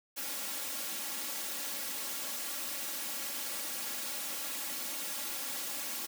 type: noise with comb filter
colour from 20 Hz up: white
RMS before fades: -38 dBFS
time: 0.16-6.07 s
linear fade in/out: 20 ms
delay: 3.6 ms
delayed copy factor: +1
effects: high-pass 150 Hz 12 dB/octave